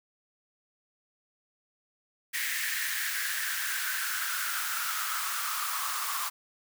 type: noise with high-pass filter sweep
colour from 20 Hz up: white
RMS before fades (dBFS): -32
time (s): 2.33-6.3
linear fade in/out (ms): 20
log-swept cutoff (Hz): 1900 to 1100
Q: 6.2
effects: none